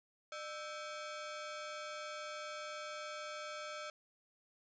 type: ring-modulated tone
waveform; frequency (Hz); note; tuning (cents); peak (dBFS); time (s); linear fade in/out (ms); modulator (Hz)
sawtooth; 961; B5; -48; -36; 0.32-3.9; 2; 357
effects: resampled to 16000 Hz + 11-bit